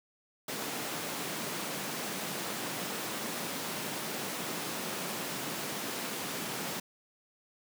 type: high-pass noise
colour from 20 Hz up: pink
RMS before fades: -37 dBFS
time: 0.48-6.8 s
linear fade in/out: 5 ms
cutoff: 160 Hz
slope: 24 dB/octave
effects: none